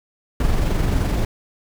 brown noise with amplitude modulation, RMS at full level -17 dBFS, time 0.4-1.25 s, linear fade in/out 2 ms, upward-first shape sine, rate 23.2 Hz, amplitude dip 35%, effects none

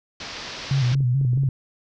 white low-pass noise, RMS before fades -35 dBFS, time 0.2-0.95 s, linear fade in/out 5 ms, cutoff 5600 Hz, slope 48 dB/octave
sine tone with vibrato, 130 Hz, C3, 11 cents flat, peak -17 dBFS, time 0.71-1.49 s, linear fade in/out 2 ms, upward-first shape square, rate 4.6 Hz, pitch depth 91 cents each way
clicks, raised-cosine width 3 ms, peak -24 dBFS, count 8, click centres 0.917 / 0.953 / 1.006 / 1.213 / 1.25 / 1.333 / 1.375 / 1.435 s
effects none

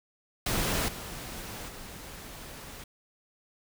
pink noise with level steps, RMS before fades -29 / -40 / -44 dBFS, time 0.46-2.84 s, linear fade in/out 5 ms, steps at 0.88 / 1.68 s, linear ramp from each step 5 ms, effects none

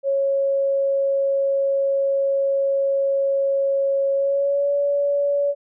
sine tone with pitch glide, 550 to 569.4 Hz, C#5 to C#5, -14 to +46 cents, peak -17 dBFS, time 0.03-5.55 s, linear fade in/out 50 ms, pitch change +60 cents, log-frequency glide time 4.14-4.73 s, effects none

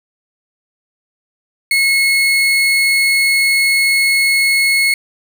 35% pulse tone, 2179 Hz, C#7, 30 cents flat, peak -9 dBFS, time 1.71-4.94 s, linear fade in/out 2 ms, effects none

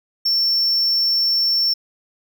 triangle tone, 5420 Hz, E8, 47 cents sharp, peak -14 dBFS, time 0.25-1.74 s, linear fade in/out 10 ms, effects none

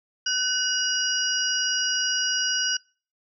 sine tone cluster, 1511 / 2889 / 4873 / 5670 Hz, F#6 / F#7 / D#8 / F8, +36 / -42 / -37 / +25 cents, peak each -28 dBFS, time 0.26-2.77 s, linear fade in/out 5 ms, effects noise-tail reverb RT60 0.4 s tail -25 dB re dry

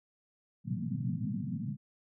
pink band-pass noise, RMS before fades -35 dBFS, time 0.64-1.77 s, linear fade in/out 50 ms, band 110 to 250 Hz, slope 96 dB/octave, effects none

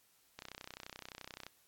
click train, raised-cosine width 0.2 ms, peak -28 dBFS, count 35, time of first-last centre 0.39-1.466 s, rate 31.6 Hz, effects white hiss -70 dBFS RMS until 1.67 s + AAC 64 kbps

